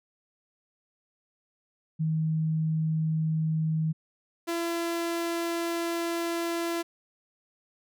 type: tone pair in turn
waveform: sine / sawtooth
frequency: 158.4 / 338 Hz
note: D#3 / E4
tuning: +31 / +43 cents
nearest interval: octave + minor second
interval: 1312 cents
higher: second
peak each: -24 dBFS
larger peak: neither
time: 1.99-3.93 / 4.47-6.83 s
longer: second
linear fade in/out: 20 ms
effects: none